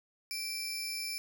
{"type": "tone pair together", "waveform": "sawtooth", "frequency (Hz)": [2349, 5273], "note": ["D7", "E8"], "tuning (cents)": [0, 0], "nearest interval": "octave + major second", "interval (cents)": 1400, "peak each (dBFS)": [-36, -35], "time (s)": [0.31, 1.18], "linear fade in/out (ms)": 0, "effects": []}